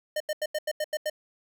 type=tone bursts; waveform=square; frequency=609 Hz; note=D#5; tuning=37 cents flat; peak=-27 dBFS; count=8; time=0.16-1.099 s; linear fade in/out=5 ms; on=43 ms; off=85 ms; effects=none